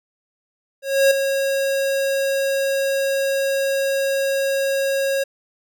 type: tone with ADSR envelope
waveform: square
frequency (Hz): 546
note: C#5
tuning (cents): -26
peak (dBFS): -11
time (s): 0.82-5.24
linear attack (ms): 290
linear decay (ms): 5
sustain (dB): -8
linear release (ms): 10
effects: none